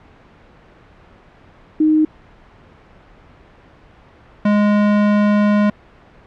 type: tone pair in turn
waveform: sine / square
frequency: 310 / 207.3 Hz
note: D#4 / G#3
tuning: -6 / -3 cents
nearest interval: perfect fifth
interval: 697 cents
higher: first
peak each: -10 / -12 dBFS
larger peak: first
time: 1.8-2.05 / 4.45-5.7 s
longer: second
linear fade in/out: 5 ms
effects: pink hiss -46 dBFS RMS until 6.26 s + low-pass 2000 Hz 12 dB/octave